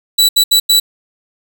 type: tone bursts at uneven times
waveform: sawtooth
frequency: 3945 Hz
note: B7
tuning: 3 cents flat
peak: -4 dBFS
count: 4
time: 0.18-0.29 / 0.36-0.44 / 0.51-0.6 / 0.69-0.8 s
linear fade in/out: 10 ms
effects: none